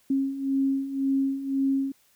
sine beating tone pair, 270 / 271.9 Hz, C#4 / C#4, -45 / -33 cents, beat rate 1.9 Hz, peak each -29 / -24 dBFS, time 0.1-1.92 s, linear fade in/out 5 ms, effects white hiss -63 dBFS RMS until 2.15 s

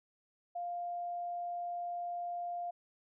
sine tone, 700 Hz, F5, 4 cents sharp, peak -36 dBFS, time 0.55-2.71 s, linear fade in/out 10 ms, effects none

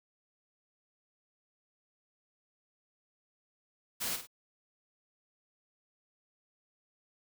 white noise with echo, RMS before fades -35 dBFS, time 4-4.17 s, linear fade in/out 20 ms, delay 51 ms, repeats 2, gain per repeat -8 dB, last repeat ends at 4.272 s, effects none

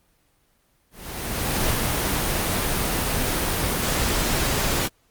pink noise with ADSR envelope, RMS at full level -21 dBFS, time 0.91-4.89 s, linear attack 810 ms, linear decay 12 ms, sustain -2 dB, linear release 38 ms, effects pink hiss -64 dBFS RMS until 5.1 s + Opus 24 kbps

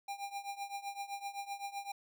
square tone with tremolo, 800 Hz, G5, 35 cents sharp, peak -37 dBFS, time 0.08-1.92 s, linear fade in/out 5 ms, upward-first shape triangle, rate 7.8 Hz, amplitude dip 90%, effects none

